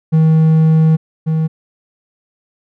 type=tone pair in turn; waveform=triangle; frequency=159 / 159 Hz; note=D#3 / D#3; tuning=+38 / +38 cents; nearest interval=unison; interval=0 cents; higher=neither; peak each=-5 / -10 dBFS; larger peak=first; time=0.12-0.97 / 1.26-1.48 s; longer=first; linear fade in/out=20 ms; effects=none